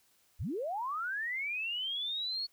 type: linear sweep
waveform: sine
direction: up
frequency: 43.73 to 4400 Hz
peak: -33 dBFS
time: 0.39-2.47 s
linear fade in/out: 20 ms
effects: white hiss -69 dBFS RMS until 2.52 s